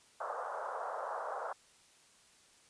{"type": "band-pass noise", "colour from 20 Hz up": "pink", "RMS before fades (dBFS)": -40, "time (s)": [0.2, 1.53], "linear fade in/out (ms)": 5, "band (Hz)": [510, 1400], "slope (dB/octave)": 48, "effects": ["white hiss -64 dBFS RMS until 2.69 s", "resampled to 22050 Hz"]}